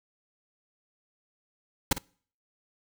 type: noise with echo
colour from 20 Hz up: pink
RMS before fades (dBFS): -21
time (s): 1.91-1.93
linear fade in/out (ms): 5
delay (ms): 53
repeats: 1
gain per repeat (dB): -12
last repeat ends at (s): 1.983
effects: noise-tail reverb RT60 0.5 s tail -26 dB re dry